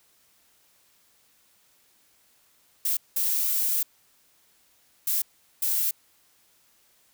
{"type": "noise bursts at uneven times", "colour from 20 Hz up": "violet", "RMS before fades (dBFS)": -25, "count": 4, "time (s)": [[2.85, 2.97], [3.16, 3.83], [5.07, 5.22], [5.62, 5.91]], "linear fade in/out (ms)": 5, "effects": ["white hiss -63 dBFS RMS until 7.13 s"]}